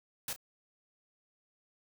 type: noise with echo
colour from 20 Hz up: white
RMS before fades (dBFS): -37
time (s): 0.28-0.33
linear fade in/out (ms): 2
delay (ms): 32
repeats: 1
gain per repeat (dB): -13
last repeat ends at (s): 0.362
effects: none